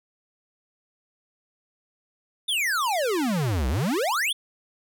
square exponential two-way sweep, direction down then up, 3669 to 59.8 to 3669 Hz, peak -23 dBFS, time 2.48-4.33 s, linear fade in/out 10 ms, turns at 3.68 s, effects none

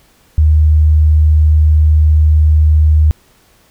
sine tone, 76.9 Hz, D#2, 20 cents flat, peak -5 dBFS, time 0.38-3.11 s, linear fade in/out 0 ms, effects pink hiss -50 dBFS RMS until 3.7 s

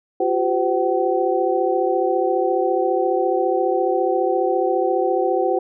sine tone cluster, 350.9 / 385.5 / 513 / 759 Hz, F4 / G4 / C5 / F#5, +8 / -29 / -34 / +44 cents, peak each -22 dBFS, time 0.2-5.59 s, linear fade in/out 5 ms, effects none

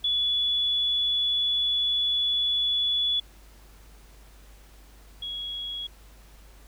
sine tone pair in turn, 3422 / 3327 Hz, A7 / G#7, -49 / +2 cents, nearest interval unison, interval 49 cents, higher first, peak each -22 / -31 dBFS, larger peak first, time 0.04-3.2 / 5.22-5.87 s, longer first, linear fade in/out 5 ms, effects added 50 Hz sine -49 dBFS peak until 6.67 s + pink hiss -56 dBFS RMS until 6.67 s

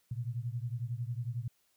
sine beating tone pair, 115.7 / 126.7 Hz, A#2 / B2, -13 / +45 cents, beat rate 11 Hz, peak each -36 / -38 dBFS, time 0.11-1.48 s, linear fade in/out 5 ms, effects white hiss -73 dBFS RMS until 1.76 s

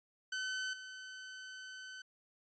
sawtooth tone with level steps, 1520 Hz, F#6, 46 cents sharp, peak -33 / -43 dBFS, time 0.32-2.02 s, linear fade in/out 5 ms, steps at 0.73 s, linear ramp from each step 5 ms, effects resampled to 16000 Hz

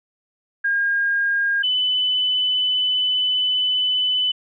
sine tone pair in turn, 1619 / 3005 Hz, G#6 / F#7, -45 / +26 cents, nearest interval major seventh, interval 1071 cents, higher second, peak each -17 dBFS, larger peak neither, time 0.64-1.63 / 1.63-4.32 s, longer second, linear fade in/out 10 ms, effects none

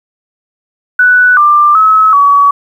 sine tone with pitch steps, 1485 / 1187 / 1289 / 1134 Hz, F#6 / D6 / E6 / C#6, +6 / +18 / -39 / +39 cents, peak -3 dBFS, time 0.99-2.51 s, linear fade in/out 5 ms, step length 380 ms, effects 7-bit

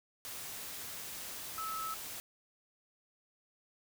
sine tone in noise, 1300 Hz, E6, 24 cents flat, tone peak -37 dBFS, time 1.58-1.94 s, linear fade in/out 0 ms, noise white, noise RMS -44 dBFS, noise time 0.25-2.2 s, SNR +4 dB, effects none

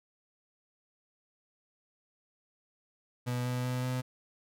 35% pulse tone with pitch steps, 123.47 / 124.69 / 125.92 / 127.16 Hz, B2 / B2 / B2 / C3, 0 / +17 / +34 / -49 cents, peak -29 dBFS, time 3.26-4.02 s, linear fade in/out 20 ms, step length 190 ms, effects none

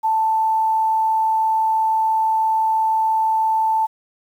sine tone, 883 Hz, A5, 6 cents sharp, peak -15 dBFS, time 0.03-3.87 s, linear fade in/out 20 ms, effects 8-bit

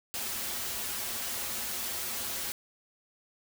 white noise with comb filter, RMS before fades -35 dBFS, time 0.14-2.52 s, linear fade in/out 0 ms, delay 6.6 ms, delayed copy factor -0.85, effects none

